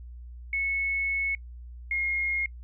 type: tone pair in turn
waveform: sine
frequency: 2200 / 2146 Hz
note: C#7 / C7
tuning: -14 / +43 cents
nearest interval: unison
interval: 43 cents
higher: first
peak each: -25 dBFS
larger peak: neither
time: 0.53-1.35 / 1.91-2.46 s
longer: first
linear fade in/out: 2 ms
effects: noise-tail reverb RT60 0.1 s tail -26 dB re dry + added 60 Hz sine -40 dBFS peak until 2.63 s